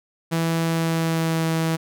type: tone with pitch glide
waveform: sawtooth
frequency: 164.81 to 162.45 Hz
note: E3 to E3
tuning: 0 to -25 cents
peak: -16 dBFS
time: 0.31-1.77 s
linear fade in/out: 20 ms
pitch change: -25 cents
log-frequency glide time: 0.63-1.47 s
effects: none